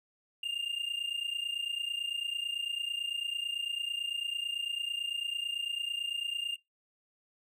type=tone pair together; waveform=triangle; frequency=2794 / 2823 Hz; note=F7 / F7; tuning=0 / +18 cents; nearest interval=unison; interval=18 cents; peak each=-34 / -34 dBFS; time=0.43-6.56 s; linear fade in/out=5 ms; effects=noise-tail reverb RT60 0.2 s tail -23 dB re dry